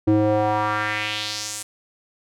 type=tone with band-pass filter sweep; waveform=square; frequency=106.1 Hz; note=G#2; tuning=38 cents sharp; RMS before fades=-22 dBFS; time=0.07-1.63 s; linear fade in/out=10 ms; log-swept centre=310 to 8900 Hz; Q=2.3; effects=none